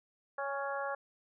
harmonic tone with a mistuned harmonic, 278.4 Hz, C#4, 8 cents sharp, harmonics 2 / 3 / 4 / 5 / 6, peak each -38 / -40 / -41 / -42 / -43 dBFS, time 0.38-0.95 s, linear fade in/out 5 ms, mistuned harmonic 3, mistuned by -17 cents, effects none

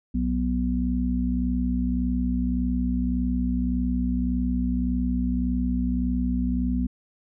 harmonic tone, 61.74 Hz, B1, in tune, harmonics 1 / 3 / 4, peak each -26 / -28 / -25 dBFS, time 0.14-6.87 s, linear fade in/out 10 ms, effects none

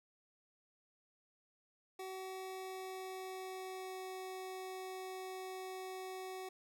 25% pulse tone with pitch glide, 377.4 to 375 Hz, F#4 to F#4, +34 to +23 cents, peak -40 dBFS, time 1.99-6.49 s, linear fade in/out 5 ms, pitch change -11 cents, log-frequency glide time 2.38-3.96 s, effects none

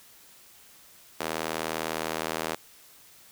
sawtooth tone with high-pass filter, 79.9 Hz, D#2, 47 cents sharp, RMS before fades -32 dBFS, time 1.2-2.55 s, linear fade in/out 5 ms, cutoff 440 Hz, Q 0.78, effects white hiss -54 dBFS RMS until 3.31 s

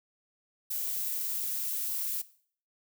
violet noise, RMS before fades -33 dBFS, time 0.7-2.22 s, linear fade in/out 10 ms, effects noise-tail reverb RT60 0.5 s tail -17 dB re dry

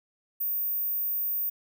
sine tone, 14950 Hz, A#9, 4 cents sharp, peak -26 dBFS, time 0.4-1.5 s, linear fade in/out 10 ms, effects none

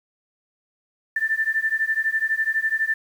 sine beating tone pair, 1769 / 1781 Hz, A6 / A6, +9 / +21 cents, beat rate 12 Hz, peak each -23 dBFS, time 1.16-2.94 s, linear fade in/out 5 ms, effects 8-bit

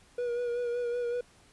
triangle tone with vibrato, 481.7 Hz, B4, 43 cents flat, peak -27 dBFS, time 0.18-1.21 s, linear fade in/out 5 ms, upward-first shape sine, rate 5.3 Hz, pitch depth 29 cents each way, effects pink hiss -60 dBFS RMS until 1.52 s + resampled to 24000 Hz

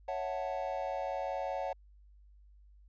triangle chord, F# minor seventh, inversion second, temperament equal, 554.4 / 659.3 / 740 / 880 Hz, C#5 / E5 / F#5 / A5, 0 / 0 / 0 / 0 cents, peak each -36 / -39 / -36 / -40 dBFS, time 0.08-1.73 s, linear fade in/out 5 ms, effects added 50 Hz sine -56 dBFS peak until 2.88 s + resampled to 16000 Hz

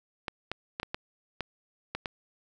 clicks, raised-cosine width 0.3 ms, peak -16 dBFS, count 8, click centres 0.282 / 0.516 / 0.799 / 0.831 / 0.945 / 1.407 / 1.95 / 2.058 s, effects none

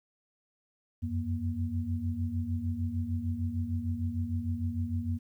sine tone cluster, 87.5 / 94.1 / 237.4 Hz, F2 / F#2 / A#3, +4 / +30 / +32 cents, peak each -34 / -33 / -35 dBFS, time 1.02-5.19 s, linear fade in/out 20 ms, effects 11-bit

